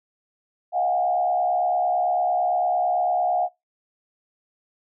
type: tone with frequency modulation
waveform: sine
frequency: 719 Hz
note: F#5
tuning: 50 cents flat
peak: -19 dBFS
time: 0.72-3.49 s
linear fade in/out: 50 ms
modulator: 68.9 Hz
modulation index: 0.87
effects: noise-tail reverb RT60 0.2 s tail -25 dB re dry